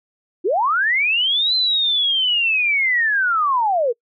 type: linear two-way sweep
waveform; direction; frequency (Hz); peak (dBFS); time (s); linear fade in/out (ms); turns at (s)
sine; up then down; 310 to 4100 to 443.3; -15; 0.44-3.93; 20; 1.55
effects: noise-tail reverb RT60 0.1 s tail -26 dB re dry